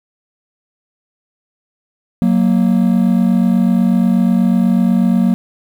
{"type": "tone pair together", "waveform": "triangle", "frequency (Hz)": [185, 233.2], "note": ["F#3", "A#3"], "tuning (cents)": [0, 1], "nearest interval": "major third", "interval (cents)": 401, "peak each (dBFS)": -10, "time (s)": [2.22, 5.34], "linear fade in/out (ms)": 0, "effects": ["tanh soft clip ceiling -1 dBFS", "7-bit"]}